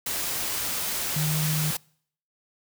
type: tone in noise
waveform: sine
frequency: 153.8 Hz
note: D#3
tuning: 20 cents flat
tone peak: -24 dBFS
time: 1.16-1.71 s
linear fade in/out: 5 ms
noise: white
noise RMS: -29 dBFS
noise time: 0.06-1.77 s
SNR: +2 dB
effects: noise-tail reverb RT60 0.6 s tail -26 dB re dry